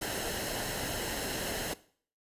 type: noise with comb filter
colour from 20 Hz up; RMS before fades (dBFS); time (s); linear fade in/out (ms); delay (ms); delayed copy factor
pink; -35; 0.01-1.74; 10; 0.85; -0.55
effects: noise-tail reverb RT60 0.5 s tail -18 dB re dry + resampled to 32000 Hz